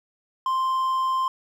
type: tone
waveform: triangle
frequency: 1046.5 Hz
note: C6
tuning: in tune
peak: -19 dBFS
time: 0.46-1.28 s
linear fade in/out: 2 ms
effects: none